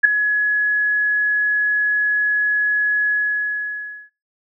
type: tone with ADSR envelope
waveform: sine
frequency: 1688 Hz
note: G#6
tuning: 28 cents sharp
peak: -3 dBFS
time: 0.03-4.1 s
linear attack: 20 ms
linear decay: 5 ms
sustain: -12 dB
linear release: 1000 ms
effects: noise-tail reverb RT60 0.3 s tail -26 dB re dry

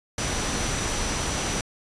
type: tone in noise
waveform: sine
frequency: 5900 Hz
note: F#8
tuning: 6 cents flat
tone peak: -35 dBFS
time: 0.18-1.61 s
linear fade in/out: 2 ms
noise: pink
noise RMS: -27 dBFS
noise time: 0.18-1.61 s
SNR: -11 dB
effects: resampled to 22050 Hz

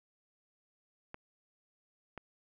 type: clicks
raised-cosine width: 0.5 ms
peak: -28 dBFS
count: 2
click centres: 1.144 / 2.177 s
effects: none

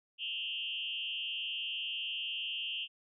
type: tone with frequency modulation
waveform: sine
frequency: 2960 Hz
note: F#7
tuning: in tune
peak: -35 dBFS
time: 0.18-2.88 s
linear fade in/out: 50 ms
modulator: 143 Hz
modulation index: 1.9
effects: none

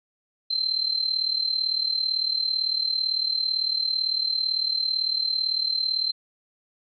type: tone with amplitude modulation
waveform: sine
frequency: 4113 Hz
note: C8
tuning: 30 cents flat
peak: -19 dBFS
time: 0.5-6.12 s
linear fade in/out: 10 ms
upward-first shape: sine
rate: 37.9 Hz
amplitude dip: 75%
effects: none

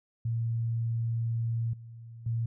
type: tone with level steps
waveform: sine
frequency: 115.3 Hz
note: A#2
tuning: 19 cents flat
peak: -27 / -43 / -27 dBFS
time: 0.25-2.46 s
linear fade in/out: 5 ms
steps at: 1.73 / 2.26 s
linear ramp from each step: 5 ms
effects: none

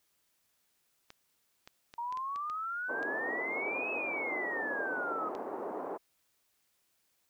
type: clicks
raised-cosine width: 0.2 ms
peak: -31 dBFS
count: 9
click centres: 1.104 / 1.675 / 1.939 / 2.125 / 2.173 / 2.36 / 2.499 / 3.029 / 5.351 s
type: exponential two-way sweep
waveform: sine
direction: up then down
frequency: 931 to 2600 to 1248 Hz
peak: -34 dBFS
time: 1.98-5.29 s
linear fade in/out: 5 ms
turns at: 3.91 s
type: band-pass noise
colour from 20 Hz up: pink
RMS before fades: -39 dBFS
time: 2.88-5.98 s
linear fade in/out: 20 ms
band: 320 to 1000 Hz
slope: 24 dB/octave
effects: white hiss -75 dBFS RMS until 7.29 s

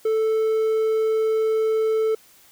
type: tone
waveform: triangle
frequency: 440 Hz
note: A4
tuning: in tune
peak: -16 dBFS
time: 0.05-2.15 s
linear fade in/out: 5 ms
effects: white hiss -53 dBFS RMS until 2.51 s

